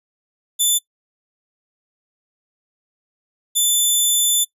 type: tone pair in turn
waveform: 10% pulse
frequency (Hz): 3520 / 3520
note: A7 / A7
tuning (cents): 0 / 0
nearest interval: unison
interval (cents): 0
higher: neither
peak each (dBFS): -6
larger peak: neither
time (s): 0.59-0.79 / 3.55-4.45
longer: second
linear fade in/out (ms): 20
effects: noise-tail reverb RT60 0.1 s tail -22 dB re dry + resampled to 32000 Hz